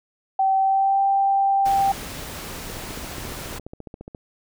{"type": "tone with pitch glide", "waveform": "sine", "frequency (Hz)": [771, 786.3], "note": ["G5", "G5"], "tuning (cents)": [-29, 5], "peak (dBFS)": -16, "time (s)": [0.39, 1.92], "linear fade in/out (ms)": 5, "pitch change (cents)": 34, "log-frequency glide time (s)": [0.59, 1.02]}
{"type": "noise", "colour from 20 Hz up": "pink", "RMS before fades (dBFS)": -34, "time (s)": [1.65, 3.59], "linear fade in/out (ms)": 10}
{"type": "click train", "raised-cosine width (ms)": 2, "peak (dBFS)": -23, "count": 22, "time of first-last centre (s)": [2.7, 4.148], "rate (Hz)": 14.5}
{"effects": []}